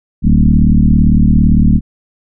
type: tone with frequency modulation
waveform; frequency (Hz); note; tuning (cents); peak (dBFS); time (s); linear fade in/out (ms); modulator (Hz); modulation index
sine; 119.8; A#2; +48; -5; 0.22-1.81; 50; 37.7; 3.2
effects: none